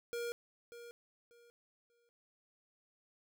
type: tone with echo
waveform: square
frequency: 473 Hz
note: A#4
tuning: 25 cents sharp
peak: -38 dBFS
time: 0.13-0.32 s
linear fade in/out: 0 ms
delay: 590 ms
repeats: 3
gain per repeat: -12 dB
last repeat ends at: 2.09 s
effects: none